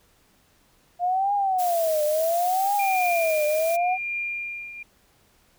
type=tone with vibrato; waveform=sine; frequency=698.5 Hz; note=F5; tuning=in tune; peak=-20 dBFS; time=0.99-3.98 s; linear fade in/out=50 ms; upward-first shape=triangle; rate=0.71 Hz; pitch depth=280 cents each way
type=noise; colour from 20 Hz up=blue; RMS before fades=-34 dBFS; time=1.58-3.77 s; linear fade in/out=20 ms
type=tone with tremolo; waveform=sine; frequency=2400 Hz; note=D7; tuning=37 cents sharp; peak=-25 dBFS; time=2.79-4.83 s; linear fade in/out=5 ms; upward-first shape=triangle; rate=0.9 Hz; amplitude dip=75%
effects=pink hiss -61 dBFS RMS until 5.58 s